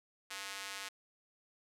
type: tone with high-pass filter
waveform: square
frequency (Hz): 98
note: G2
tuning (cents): 0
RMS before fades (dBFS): -44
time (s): 0.3-0.89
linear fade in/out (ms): 10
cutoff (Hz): 1700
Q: 0.72
effects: low-pass 11000 Hz 12 dB/octave